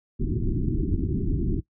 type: low-pass noise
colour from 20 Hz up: pink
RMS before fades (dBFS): -25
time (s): 0.19-1.61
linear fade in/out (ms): 20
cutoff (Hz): 380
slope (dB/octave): 96
effects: noise-tail reverb RT60 0.1 s tail -19 dB re dry